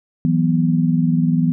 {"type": "chord", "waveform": "sine", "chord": "E suspended second", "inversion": "none", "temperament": "equal", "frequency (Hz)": [164.81, 185, 246.9], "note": ["E3", "F#3", "B3"], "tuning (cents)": [0, 0, 0], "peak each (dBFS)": [-16, -21, -18], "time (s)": [0.25, 1.52], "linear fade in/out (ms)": 0, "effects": []}